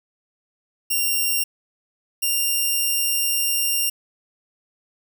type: tone pair in turn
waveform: 5% pulse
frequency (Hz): 2774 / 2788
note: F7 / F7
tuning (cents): -12 / -4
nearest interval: unison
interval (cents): 8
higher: second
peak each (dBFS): -10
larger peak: neither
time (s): 0.9-1.44 / 2.22-3.9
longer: second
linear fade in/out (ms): 10
effects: none